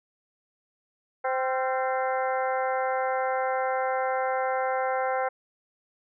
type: harmonic tone with a mistuned harmonic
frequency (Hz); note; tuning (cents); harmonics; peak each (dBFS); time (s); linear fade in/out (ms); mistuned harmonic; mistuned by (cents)
260; C4; -11; 2 / 3 / 4 / 5 / 6 / 7 / 8; -28 / -28 / -35 / -35 / -37 / -41 / -40; 1.24-5.29; 10; 5; +71
effects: none